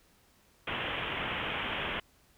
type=low-pass noise; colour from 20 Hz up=white; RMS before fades=-35 dBFS; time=0.67-2 s; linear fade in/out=5 ms; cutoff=3300 Hz; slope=96 dB/octave; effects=pink hiss -65 dBFS RMS until 2.37 s